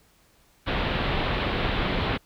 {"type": "low-pass noise", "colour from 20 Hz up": "pink", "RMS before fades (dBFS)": -26, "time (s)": [0.66, 2.18], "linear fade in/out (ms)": 20, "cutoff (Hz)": 3900, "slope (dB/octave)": 48, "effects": ["pink hiss -61 dBFS RMS until 2.25 s"]}